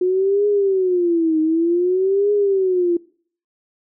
sine tone with vibrato, 360 Hz, F#4, 47 cents flat, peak -14 dBFS, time 0.01-2.97 s, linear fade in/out 5 ms, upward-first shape triangle, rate 0.54 Hz, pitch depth 250 cents each way, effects noise-tail reverb RT60 0.5 s tail -21 dB re dry

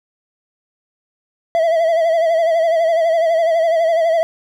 triangle tone with vibrato, 659.3 Hz, E5, in tune, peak -10 dBFS, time 1.55-4.23 s, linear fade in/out 0 ms, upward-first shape sine, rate 12 Hz, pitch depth 61 cents each way, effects none

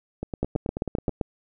two click trains, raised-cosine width 2 ms, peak -16 / -11 dBFS, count 9 / 7, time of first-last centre 0.23-1.093 / 0.43-1.212 s, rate 9.27 / 7.67 Hz, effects none

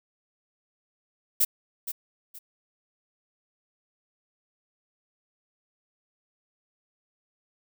violet noise with echo, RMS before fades -21 dBFS, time 1.4-1.45 s, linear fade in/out 10 ms, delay 470 ms, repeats 2, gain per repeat -11 dB, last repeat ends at 2.39 s, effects none

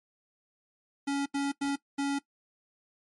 square tone bursts at uneven times, 280.2 Hz, C#4, 19 cents sharp, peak -28 dBFS, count 4, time 1.07-1.26 / 1.34-1.52 / 1.61-1.76 / 1.98-2.19 s, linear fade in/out 10 ms, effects noise-tail reverb RT60 0.1 s tail -19 dB re dry + MP3 48 kbps

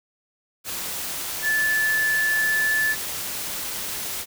sine tone in noise, 1741 Hz, A6, 19 cents flat, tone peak -19 dBFS, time 1.42-2.96 s, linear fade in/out 50 ms, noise white, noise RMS -30 dBFS, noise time 0.64-4.26 s, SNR +8 dB, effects none

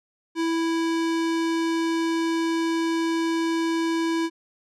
square tone with low-pass filter, 329.6 Hz, E4, in tune, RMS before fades -24 dBFS, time 0.35-4.3 s, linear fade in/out 50 ms, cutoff 6900 Hz, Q 0.66, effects none

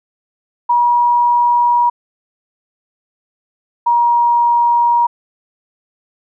sine tone pair in turn, 960 / 949.5 Hz, B5 / A#5, -49 / +32 cents, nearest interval unison, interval 19 cents, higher first, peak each -9 dBFS, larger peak neither, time 0.69-1.9 / 3.86-5.07 s, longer neither, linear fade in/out 10 ms, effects none

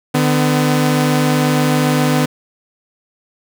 sawtooth tone pair together, 150 / 252.3 Hz, D3 / B3, +37 / +37 cents, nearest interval major sixth, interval 900 cents, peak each -11 dBFS, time 0.14-2.26 s, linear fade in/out 10 ms, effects none

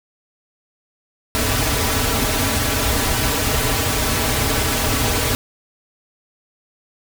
pink noise with comb filter, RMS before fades -19 dBFS, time 1.35-5.35 s, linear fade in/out 0 ms, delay 5.6 ms, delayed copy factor -1, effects none

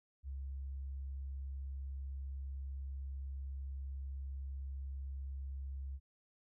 sine tone, 67.8 Hz, C#2, 38 cents flat, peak -40 dBFS, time 0.23-6 s, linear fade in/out 50 ms, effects none

